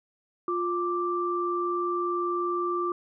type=tone pair together; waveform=sine; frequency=351.9 / 1174.7 Hz; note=F4 / D6; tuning=+13 / 0 cents; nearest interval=octave + major sixth; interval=2087 cents; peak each=-28 dBFS; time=0.48-2.92 s; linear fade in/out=2 ms; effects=none